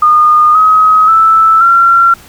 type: tone with pitch steps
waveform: sine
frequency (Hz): 1222 / 1268.8 / 1317.3 / 1367.7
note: D#6 / D#6 / E6 / F6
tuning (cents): -32 / +33 / -2 / -37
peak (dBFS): -3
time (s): 0.02-2.14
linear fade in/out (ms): 5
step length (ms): 530
effects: pink hiss -37 dBFS RMS until 2.28 s